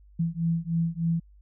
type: beating tone pair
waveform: sine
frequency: 164.81 / 168.11 Hz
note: E3 / E3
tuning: 0 / +34 cents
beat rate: 3.3 Hz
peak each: -27 dBFS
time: 0.19-1.2 s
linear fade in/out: 10 ms
effects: added 50 Hz sine -51 dBFS peak until 1.41 s